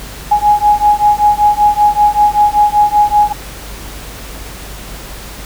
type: beating tone pair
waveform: sine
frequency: 830.6 / 835.8 Hz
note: G#5 / G#5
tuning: 0 / +11 cents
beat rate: 5.2 Hz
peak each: -10 dBFS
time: 0.31-3.33 s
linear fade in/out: 10 ms
effects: added 50 Hz sine -30 dBFS peak until 5.45 s + pink hiss -30 dBFS RMS until 5.45 s